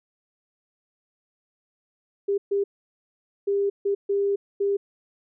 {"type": "tone bursts at uneven times", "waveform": "sine", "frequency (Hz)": 400.1, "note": "G4", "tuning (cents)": 35, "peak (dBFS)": -20, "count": 6, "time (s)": [[2.28, 2.38], [2.51, 2.64], [3.47, 3.7], [3.85, 3.95], [4.09, 4.36], [4.6, 4.77]], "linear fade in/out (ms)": 10, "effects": []}